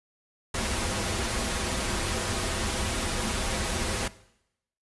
pink noise with comb filter, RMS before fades -29 dBFS, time 0.54-4.08 s, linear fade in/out 5 ms, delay 6.8 ms, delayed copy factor -0.55, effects noise-tail reverb RT60 0.8 s tail -18 dB re dry + resampled to 24000 Hz

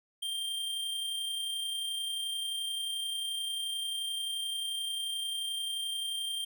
square tone with amplitude modulation, 3176 Hz, G7, 22 cents sharp, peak -32 dBFS, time 0.22-6.45 s, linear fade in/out 10 ms, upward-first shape sine, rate 31.4 Hz, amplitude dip 30%, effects none

